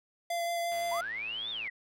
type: tone with vibrato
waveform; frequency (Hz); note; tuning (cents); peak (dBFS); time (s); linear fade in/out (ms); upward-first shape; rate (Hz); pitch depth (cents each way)
square; 685; F5; -34; -31; 0.3-1.01; 5; sine; 5.8; 10
type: click train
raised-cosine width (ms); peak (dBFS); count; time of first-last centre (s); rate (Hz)
0.3; -34; 106; 0.72-1.675; 110
type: linear two-way sweep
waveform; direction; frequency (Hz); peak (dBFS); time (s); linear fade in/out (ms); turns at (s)
sine; up then down; 898 to 3675 to 1868; -34; 0.91-1.7; 10; 1.5
effects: none